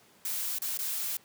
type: noise with dropouts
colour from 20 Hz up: blue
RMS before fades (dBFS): -33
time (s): 0.25-1.17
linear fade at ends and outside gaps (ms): 2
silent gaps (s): 0.586-0.619 / 0.774-0.789
effects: pink hiss -60 dBFS RMS until 1.24 s + high-pass 150 Hz 12 dB/octave